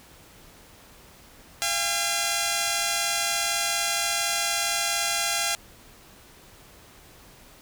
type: tone pair together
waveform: 5% pulse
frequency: 685.4 / 807 Hz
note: F5 / G#5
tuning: -33 / -50 cents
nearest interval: minor third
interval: 283 cents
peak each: -15 dBFS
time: 1.62-5.55 s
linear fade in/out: 0 ms
effects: pink hiss -51 dBFS RMS until 7.61 s